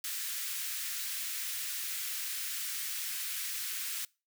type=high-pass noise; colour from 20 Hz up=white; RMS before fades=-37 dBFS; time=0.04-4.05 s; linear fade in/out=2 ms; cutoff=1500 Hz; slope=24 dB/octave; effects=noise-tail reverb RT60 0.3 s tail -24 dB re dry